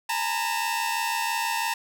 sawtooth tone cluster, 830 / 913 / 979 / 2642 Hz, G#5 / A#5 / B5 / E7, -1 / -36 / -15 / +3 cents, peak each -30 / -23 / -30 / -30 dBFS, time 0.09-1.74 s, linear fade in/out 5 ms, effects none

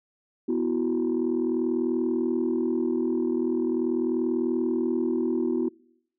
sine chord, B suspended fourth, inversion none, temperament equal, 246.9 / 329.6 / 370 Hz, B3 / E4 / F#4, 0 / 0 / 0 cents, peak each -26 dBFS, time 0.48-5.69 s, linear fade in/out 10 ms, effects noise-tail reverb RT60 0.8 s tail -26 dB re dry + tanh soft clip ceiling -17 dBFS

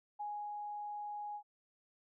sine tone with ADSR envelope, 830.6 Hz, G#5, in tune, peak -38 dBFS, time 0.19-1.43 s, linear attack 16 ms, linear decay 300 ms, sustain -2 dB, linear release 77 ms, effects none

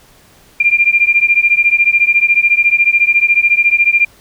sine beating tone pair, 2385 / 2399 Hz, D7 / D7, +26 / +36 cents, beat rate 14 Hz, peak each -11 dBFS, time 0.6-4.05 s, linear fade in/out 5 ms, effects pink hiss -46 dBFS RMS until 4.2 s

